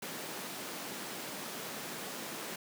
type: high-pass noise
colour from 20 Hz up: pink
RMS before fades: -42 dBFS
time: 0.02-2.56 s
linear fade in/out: 5 ms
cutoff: 180 Hz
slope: 24 dB/octave
effects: none